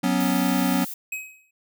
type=chord; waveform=square; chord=F# suspended fourth; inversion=none; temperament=equal; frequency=185 / 246.9 / 277.2 Hz; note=F#3 / B3 / C#4; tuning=0 / 0 / 0 cents; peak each=-25 dBFS; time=0.03-0.85 s; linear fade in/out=10 ms
type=noise; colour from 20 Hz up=violet; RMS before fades=-34 dBFS; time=0.2-0.94 s; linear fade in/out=5 ms
type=tone with exponential decay; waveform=square; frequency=2538 Hz; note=D#7; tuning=34 cents sharp; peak=-26 dBFS; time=1.12-1.51 s; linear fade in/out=5 ms; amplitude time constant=83 ms
effects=none